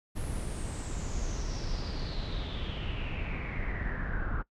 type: noise with low-pass filter sweep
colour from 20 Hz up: brown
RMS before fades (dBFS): -34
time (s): 0.15-4.43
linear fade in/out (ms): 20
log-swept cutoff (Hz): 11000 to 1400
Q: 7.1
effects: noise-tail reverb RT60 0.1 s tail -20 dB re dry